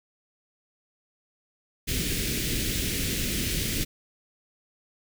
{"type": "band-stop noise", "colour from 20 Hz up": "pink", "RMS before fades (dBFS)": -28, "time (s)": [1.87, 3.85], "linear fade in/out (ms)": 20, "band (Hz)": [410, 2000], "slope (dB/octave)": 24, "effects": []}